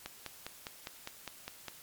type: click train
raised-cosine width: 0.2 ms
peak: -22 dBFS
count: 9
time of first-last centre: 0.06-1.683 s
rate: 4.93 Hz
effects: white hiss -54 dBFS RMS until 1.82 s + MP3 96 kbps